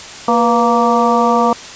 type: harmonic tone with a mistuned harmonic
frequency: 233.1 Hz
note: A#3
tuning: in tune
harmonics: 1 / 2 / 3 / 4 / 5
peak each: -16 / -16 / -16 / -16 / -16 dBFS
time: 0.28-1.53 s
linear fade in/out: 2 ms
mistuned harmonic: 2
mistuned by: +74 cents
effects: white hiss -31 dBFS RMS until 1.75 s + resampled to 16000 Hz